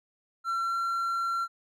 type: tone with pitch glide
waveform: triangle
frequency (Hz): 1356 to 1363.9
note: E6 to F6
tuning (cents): +49 to -41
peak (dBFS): -25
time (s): 0.44-1.48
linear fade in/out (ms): 50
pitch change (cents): +10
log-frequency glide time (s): 0.62-0.76
effects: none